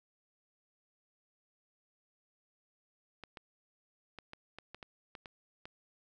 clicks, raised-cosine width 0.3 ms, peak -30 dBFS, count 10, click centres 3.237 / 3.372 / 4.187 / 4.334 / 4.586 / 4.746 / 4.828 / 5.152 / 5.258 / 5.655 s, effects none

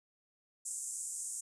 pink band-pass noise, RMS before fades -41 dBFS, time 0.65-1.41 s, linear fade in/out 10 ms, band 7100 to 9200 Hz, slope 48 dB/octave, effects none

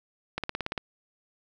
click train, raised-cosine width 0.3 ms, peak -14 dBFS, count 8, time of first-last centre 0.38-0.778 s, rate 17.6 Hz, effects none

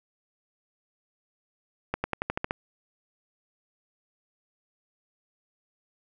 accelerating click train, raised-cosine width 0.5 ms, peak -12 dBFS, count 8, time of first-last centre 1.94-2.509 s, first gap 100 ms, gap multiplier 0.93, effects none

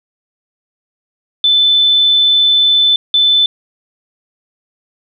sine tone bursts at uneven times, 3517 Hz, A7, 1 cent flat, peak -7 dBFS, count 2, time 1.44-2.96 / 3.14-3.46 s, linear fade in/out 2 ms, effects none

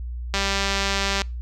click train, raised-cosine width 0.2 ms, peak -6 dBFS, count 174, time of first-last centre 0.34-1.218 s, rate 197 Hz, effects noise-tail reverb RT60 0.3 s tail -25 dB re dry + added 60 Hz sine -28 dBFS peak until 1.41 s

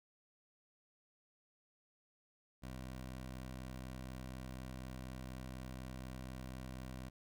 15% pulse tone, 64.1 Hz, C2, 35 cents flat, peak -39 dBFS, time 2.62-7.1 s, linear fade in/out 20 ms, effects none

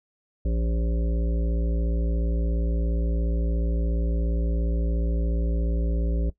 harmonic tone, 57.1 Hz, A#1, 35 cents flat, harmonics 1 / 3 / 5 / 7 / 9 / 10, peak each -22 / -32 / -36 / -39 / -41 / -42 dBFS, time 0.45-6.3 s, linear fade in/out 5 ms, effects noise-tail reverb RT60 0.1 s tail -17 dB re dry

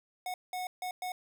square tone bursts at uneven times, 732 Hz, F#5, 19 cents flat, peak -35 dBFS, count 4, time 0.26-0.34 / 0.53-0.67 / 0.82-0.91 / 1.02-1.12 s, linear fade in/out 2 ms, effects none

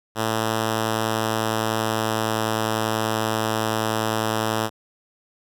5% pulse tone with pitch glide, 111 to 110.3 Hz, A2 to A2, +16 to +5 cents, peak -10 dBFS, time 0.15-4.7 s, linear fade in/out 50 ms, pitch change -11 cents, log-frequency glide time 0.6-2.68 s, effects none

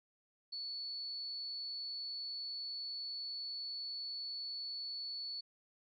sine tone, 4435 Hz, C#8, in tune, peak -40 dBFS, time 0.52-5.41 s, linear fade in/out 10 ms, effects none

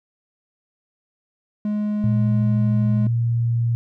triangle tone, 209.5 Hz, G#3, 15 cents sharp, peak -18 dBFS, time 1.65-3.07 s, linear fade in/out 2 ms
sine tone with pitch glide, 116.54 to 117.22 Hz, A#2 to A#2, 0 to +10 cents, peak -17 dBFS, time 2.04-3.75 s, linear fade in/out 0 ms, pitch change +10 cents, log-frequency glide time 2.46-3.33 s
effects none

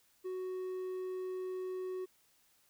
triangle tone, 370.7 Hz, F#4, 3 cents sharp, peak -35 dBFS, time 0.24-2.06 s, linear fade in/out 20 ms, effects white hiss -70 dBFS RMS until 2.69 s

